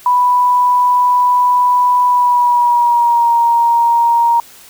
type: tone with pitch glide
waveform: sine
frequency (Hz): 987.8 to 936.7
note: B5 to A#5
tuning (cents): 0 to +8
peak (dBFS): -8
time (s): 0.06-4.4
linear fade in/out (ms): 2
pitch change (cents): -92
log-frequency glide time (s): 2.07-3.32
effects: white hiss -40 dBFS RMS until 4.69 s